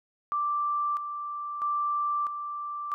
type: tone with tremolo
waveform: sine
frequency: 1174.7 Hz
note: D6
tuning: in tune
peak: -25 dBFS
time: 0.32-2.94 s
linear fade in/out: 0 ms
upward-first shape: square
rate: 0.77 Hz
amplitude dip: 55%
effects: none